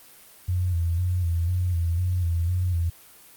sine tone with vibrato, 87.31 Hz, F2, in tune, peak -21 dBFS, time 0.48-2.9 s, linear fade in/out 10 ms, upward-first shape square, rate 2 Hz, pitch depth 58 cents each way, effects white hiss -50 dBFS RMS until 3.36 s + Opus 32 kbps

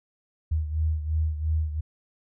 sine beating tone pair, 77.78 / 80.68 Hz, D#2 / E2, 0 / -37 cents, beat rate 2.9 Hz, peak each -24 / -30 dBFS, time 0.51-1.81 s, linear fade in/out 10 ms, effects none

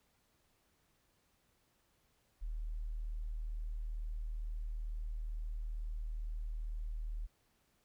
sine tone, 38.89 Hz, D#1, in tune, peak -37 dBFS, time 2.41-7.27 s, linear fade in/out 20 ms, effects pink hiss -75 dBFS RMS until 7.84 s

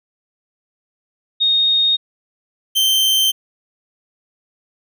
sine / 40% pulse tone pair in turn, 3712 / 3121 Hz, A#7 / G7, -8 / -8 cents, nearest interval minor third, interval 300 cents, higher first, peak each -12 dBFS, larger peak neither, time 1.4-1.97 / 2.75-3.32 s, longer neither, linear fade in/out 20 ms, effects none

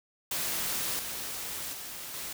white noise with level steps, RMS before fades -32 / -37 / -41 / -38 dBFS, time 0.31-2.33 s, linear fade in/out 5 ms, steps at 0.99 / 1.73 / 2.14 s, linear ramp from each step 2 ms, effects none

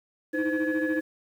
sine tone cluster, 309.7 / 323.4 / 514 / 1697 Hz, D#4 / E4 / C5 / G#6, -8 / -33 / -31 / +37 cents, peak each -26 / -30 / -30 / -30 dBFS, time 0.33-1.01 s, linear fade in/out 20 ms, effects tanh soft clip ceiling -18 dBFS + 9-bit

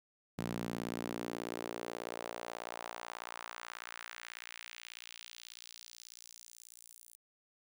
sawtooth tone with high-pass filter sweep, 58.27 Hz, A#1, in tune, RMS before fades -45 dBFS, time 0.38-7.16 s, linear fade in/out 10 ms, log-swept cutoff 170 to 10000 Hz, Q 1.5, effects none

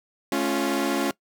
sawtooth chord, A augmented, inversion none, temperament equal with one note detuned, 216.5 / 277.2 / 349.2 Hz, A3 / C#4 / E#4, -28 / 0 / 0 cents, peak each -26 / -21 / -23 dBFS, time 0.32-1.11 s, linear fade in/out 2 ms, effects noise-tail reverb RT60 0.1 s tail -21 dB re dry

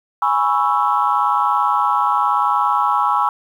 sine chord, C# minor seventh, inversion second, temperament equal, 830.6 / 987.8 / 1108.7 / 1318.5 Hz, G#5 / B5 / C#6 / E6, 0 / 0 / 0 / 0 cents, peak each -19 dBFS, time 0.22-3.29 s, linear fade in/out 2 ms, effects tanh soft clip ceiling -4 dBFS + 8-bit

